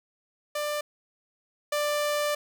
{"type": "tone pair in turn", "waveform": "sawtooth", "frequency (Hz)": [593, 590.5], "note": ["D5", "D5"], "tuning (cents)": [17, 9], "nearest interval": "unison", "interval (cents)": 8, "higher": "first", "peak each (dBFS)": [-24, -21], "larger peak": "second", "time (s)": [[0.55, 0.81], [1.72, 2.35]], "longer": "second", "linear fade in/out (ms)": 5, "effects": []}